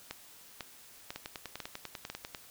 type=two click trains; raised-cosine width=0.2 ms; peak=-22 / -21 dBFS; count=13 / 5; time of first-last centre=1.16-2.348 / 0.11-2.1 s; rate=10.1 / 2.01 Hz; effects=white hiss -55 dBFS RMS until 2.5 s